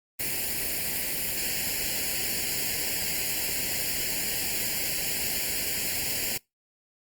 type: noise with comb filter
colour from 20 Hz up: white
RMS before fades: -29 dBFS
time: 0.19-6.38 s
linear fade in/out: 10 ms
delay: 0.41 ms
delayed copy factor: +0.95
effects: noise-tail reverb RT60 0.2 s tail -25 dB re dry + Opus 32 kbps